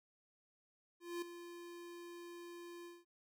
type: tone with ADSR envelope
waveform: square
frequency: 346 Hz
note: F4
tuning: 16 cents flat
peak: -39 dBFS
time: 1-3.05 s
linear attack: 220 ms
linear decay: 5 ms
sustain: -11 dB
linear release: 200 ms
effects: none